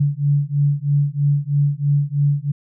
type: beating tone pair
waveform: sine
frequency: 142.1 / 145.2 Hz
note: C#3 / D3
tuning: +43 / -19 cents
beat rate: 3.1 Hz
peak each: -18 dBFS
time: 0-2.52 s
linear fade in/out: 10 ms
effects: none